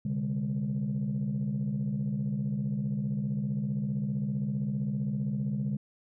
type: tone cluster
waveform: sine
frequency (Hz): 128.3 / 143.6 / 203.8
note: C3 / D3 / G#3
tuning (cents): -34 / -39 / -32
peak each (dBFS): -34 / -31 / -30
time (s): 0.05-5.77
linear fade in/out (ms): 5
effects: tanh soft clip ceiling -23 dBFS